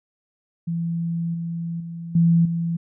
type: tone with level steps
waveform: sine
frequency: 168 Hz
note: E3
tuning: 33 cents sharp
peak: -22 / -25 / -30 / -13 / -21 dBFS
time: 0.67-2.77 s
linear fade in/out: 10 ms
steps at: 1.34 / 1.8 / 2.15 / 2.45 s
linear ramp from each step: 5 ms
effects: none